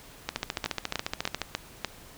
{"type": "two click trains", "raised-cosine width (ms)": 0.2, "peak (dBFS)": [-11, -10], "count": [17, 5], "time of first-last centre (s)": [[0.29, 1.417], [0.66, 1.847]], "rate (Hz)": [14.2, 3.37], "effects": ["pink hiss -50 dBFS RMS until 2.17 s"]}